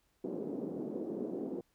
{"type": "band-pass noise", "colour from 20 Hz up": "white", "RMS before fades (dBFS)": -39, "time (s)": [0.24, 1.61], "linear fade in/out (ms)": 2, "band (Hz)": [210, 410], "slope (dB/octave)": 24, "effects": ["pink hiss -75 dBFS RMS until 1.74 s"]}